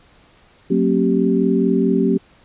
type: tone cluster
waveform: sine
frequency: 184.5 / 228.9 / 269.3 / 387.8 Hz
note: F#3 / A#3 / C#4 / G4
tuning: -5 / -31 / -50 / -19 cents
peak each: -19 dBFS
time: 0.7-2.18 s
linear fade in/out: 10 ms
effects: pink hiss -52 dBFS RMS until 2.44 s + resampled to 8000 Hz